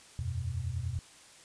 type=chord; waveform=sine; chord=E suspended second; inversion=none; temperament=just; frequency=82.41 / 92.71 / 123.61 Hz; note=E2 / F#2 / B2; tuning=0 / +4 / +2 cents; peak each=-37 / -36 / -36 dBFS; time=0.19-0.99 s; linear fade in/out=0 ms; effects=white hiss -55 dBFS RMS until 1.44 s + resampled to 22050 Hz